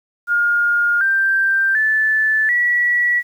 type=tone with pitch steps; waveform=sine; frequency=1419 / 1574.5 / 1747 / 1938.4 Hz; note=F6 / G6 / A6 / B6; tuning=+27 / +7 / -13 / -33 cents; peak=-13 dBFS; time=0.27-3.23 s; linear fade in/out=50 ms; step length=740 ms; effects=8-bit